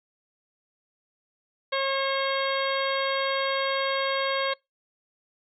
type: harmonic tone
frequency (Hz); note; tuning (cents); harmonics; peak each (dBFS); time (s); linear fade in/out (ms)
542; C#5; -39; 1 / 2 / 3 / 4 / 5 / 6 / 7 / 8; -27 / -30 / -33 / -33 / -40 / -35 / -37 / -38; 1.72-4.54; 10
effects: noise-tail reverb RT60 0.2 s tail -25 dB re dry